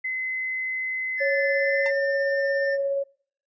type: tone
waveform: sine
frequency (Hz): 2043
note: C7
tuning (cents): -42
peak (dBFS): -25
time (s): 0.04-1.91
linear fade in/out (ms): 10
type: tone with pitch glide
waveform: triangle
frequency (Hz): 1753 to 1798.1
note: A6 to A6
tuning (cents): -7 to +37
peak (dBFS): -25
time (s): 1.17-2.78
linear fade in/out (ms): 50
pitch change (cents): +44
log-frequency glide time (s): 1.51-1.95
type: tone with tremolo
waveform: sine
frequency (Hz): 554.4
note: C#5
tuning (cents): 0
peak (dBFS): -21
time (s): 1.2-3.04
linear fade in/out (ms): 20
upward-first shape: triangle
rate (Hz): 17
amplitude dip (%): 25
type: tone with exponential decay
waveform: sawtooth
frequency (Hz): 903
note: A5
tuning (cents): +45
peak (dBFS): -27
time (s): 1.86-1.94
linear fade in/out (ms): 0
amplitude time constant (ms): 17
effects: noise-tail reverb RT60 0.5 s tail -23 dB re dry + resampled to 16000 Hz